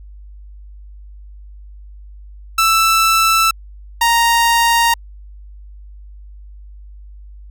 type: tone pair in turn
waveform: sawtooth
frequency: 1324 / 931.9 Hz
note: E6 / A#5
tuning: +7 / -1 cents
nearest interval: tritone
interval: 608 cents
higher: first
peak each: -7 dBFS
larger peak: neither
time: 2.58-3.51 / 4.01-4.94 s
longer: neither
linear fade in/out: 5 ms
effects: added 50 Hz sine -34 dBFS peak until 7.5 s